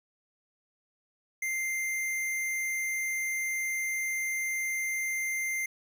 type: tone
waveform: square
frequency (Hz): 2093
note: C7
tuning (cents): 0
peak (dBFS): -30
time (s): 1.42-5.66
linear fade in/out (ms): 5
effects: none